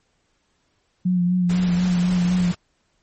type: tone with vibrato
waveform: sine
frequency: 179 Hz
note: F3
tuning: 43 cents sharp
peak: -16 dBFS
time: 1.05-2.52 s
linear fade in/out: 10 ms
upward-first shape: sine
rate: 4 Hz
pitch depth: 33 cents each way
type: noise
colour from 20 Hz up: pink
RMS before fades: -33 dBFS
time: 1.49-2.55 s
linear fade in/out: 10 ms
effects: pink hiss -67 dBFS RMS until 3.02 s + MP3 32 kbps